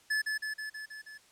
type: tone with echo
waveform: square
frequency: 1729 Hz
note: A6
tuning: 31 cents flat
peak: -28 dBFS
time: 0.1-0.22 s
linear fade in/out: 10 ms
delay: 160 ms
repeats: 6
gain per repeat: -3 dB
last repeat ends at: 1.18 s
effects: white hiss -62 dBFS RMS until 1.31 s + low-pass 9000 Hz 12 dB/octave